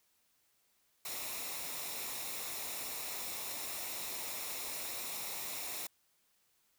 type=noise with comb filter; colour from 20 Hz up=white; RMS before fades=-41 dBFS; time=1.05-5.87 s; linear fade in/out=5 ms; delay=0.64 ms; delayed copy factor=-0.5; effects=white hiss -74 dBFS RMS until 6.78 s